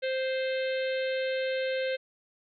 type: harmonic tone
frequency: 523.3 Hz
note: C5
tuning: in tune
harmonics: 1 / 3 / 4 / 5 / 6 / 7 / 8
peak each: -28 / -38 / -40 / -42 / -44 / -45 / -46 dBFS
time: 0.02-1.97 s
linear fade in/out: 20 ms
effects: none